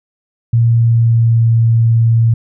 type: tone with pitch glide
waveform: sine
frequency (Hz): 116.54 to 114.8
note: A#2 to A#2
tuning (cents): 0 to -26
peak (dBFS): -7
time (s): 0.53-2.34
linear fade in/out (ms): 5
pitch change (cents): -26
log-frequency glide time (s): 0.63-1.49
effects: none